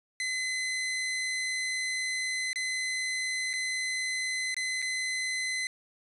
sawtooth tone with dropouts, 2036 Hz, C7, 48 cents flat, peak -26 dBFS, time 0.2-5.67 s, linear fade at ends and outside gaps 1 ms, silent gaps 2.531-2.558 / 3.532-3.537 / 4.544-4.566 / 4.819-4.824 s, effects resampled to 24000 Hz

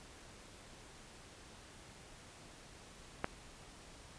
click, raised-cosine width 0.5 ms, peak -18 dBFS, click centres 3.244 s, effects pink hiss -56 dBFS RMS until 4.18 s + resampled to 22050 Hz

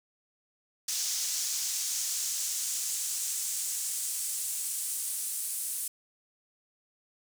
brown noise with high-pass filter sweep, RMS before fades -33 dBFS, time 0.88-5.88 s, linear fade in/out 5 ms, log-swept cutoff 5900 to 9500 Hz, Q 1.9, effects none

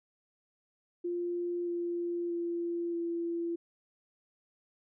sine tone with pitch steps, 349.2 / 345.8 / 342.4 / 339.1 Hz, F4 / F4 / F4 / E4, 0 / -17 / -34 / +49 cents, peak -31 dBFS, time 1.04-3.56 s, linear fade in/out 10 ms, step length 630 ms, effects none

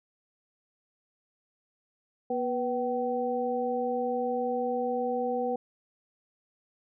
sine tone cluster, 242.4 / 490.6 / 764 Hz, B3 / B4 / G5, -32 / -12 / -45 cents, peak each -34 / -29 / -32 dBFS, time 2.3-5.56 s, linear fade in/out 5 ms, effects none

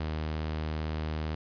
sawtooth tone, 77.78 Hz, D#2, in tune, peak -27 dBFS, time 0-1.35 s, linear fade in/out 5 ms, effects resampled to 11025 Hz + 10-bit

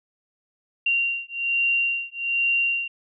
sine beating tone pair, 2764 / 2765.2 Hz, F7 / F7, -19 / -18 cents, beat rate 1.2 Hz, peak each -24 dBFS, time 0.86-2.88 s, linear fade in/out 5 ms, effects none

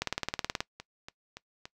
two click trains, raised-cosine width 0.2 ms, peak -12 / -24 dBFS, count 12 / 4, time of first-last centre 0.02-0.605 / 0.8-1.655 s, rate 18.8 / 3.51 Hz, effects noise-tail reverb RT60 0.1 s tail -21 dB re dry

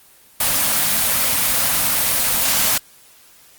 white band-stop noise, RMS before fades -17 dBFS, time 0.4-2.78 s, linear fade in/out 5 ms, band 310 to 480 Hz, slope 96 dB/octave, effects white hiss -49 dBFS RMS until 3.58 s + Opus 24 kbps

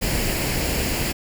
pink noise with comb filter, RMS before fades -23 dBFS, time 0.01-1.13 s, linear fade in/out 20 ms, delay 0.41 ms, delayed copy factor +0.5, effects none

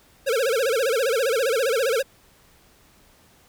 square tone with vibrato, 493.9 Hz, B4, in tune, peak -20 dBFS, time 0.26-2.03 s, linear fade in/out 20 ms, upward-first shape sine, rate 15 Hz, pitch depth 210 cents each way, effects pink hiss -56 dBFS RMS until 3.48 s

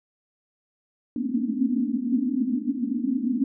pink band-pass noise, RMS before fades -25 dBFS, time 1.16-3.44 s, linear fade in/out 2 ms, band 230 to 280 Hz, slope 96 dB/octave, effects none

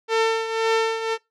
sawtooth tone with tremolo, 449.2 Hz, A4, 36 cents sharp, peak -12 dBFS, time 0.08-1.18 s, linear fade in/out 50 ms, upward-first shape triangle, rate 1.9 Hz, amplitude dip 70%, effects noise-tail reverb RT60 0.2 s tail -21 dB re dry + low-pass 5000 Hz 12 dB/octave

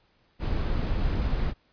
brown noise, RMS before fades -26 dBFS, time 0.39-1.54 s, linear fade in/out 50 ms, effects pink hiss -66 dBFS RMS until 1.72 s + resampled to 11025 Hz

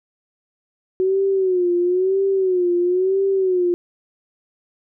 sine tone with vibrato, 370 Hz, F#4, in tune, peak -15 dBFS, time 1-3.74 s, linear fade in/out 0 ms, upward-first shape sine, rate 1 Hz, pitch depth 96 cents each way, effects none

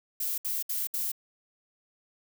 violet noise bursts, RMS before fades -31 dBFS, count 4, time 0.2-1.118 s, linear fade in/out 5 ms, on 180 ms, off 66 ms, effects none

